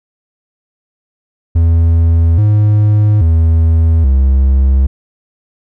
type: tone with pitch steps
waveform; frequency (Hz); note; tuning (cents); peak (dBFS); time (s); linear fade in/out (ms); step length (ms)
triangle; 82.9 / 105.3 / 81.5 / 66.8; E2 / G#2 / E2 / C2; +10 / +24 / -19 / +36; -4; 1.55-4.87; 10; 830
effects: none